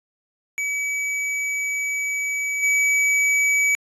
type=tone with level steps; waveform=square; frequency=2283 Hz; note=D7; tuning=50 cents flat; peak=-23 / -17 dBFS; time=0.58-3.75 s; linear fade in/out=0 ms; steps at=2.62 s; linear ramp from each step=20 ms; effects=resampled to 24000 Hz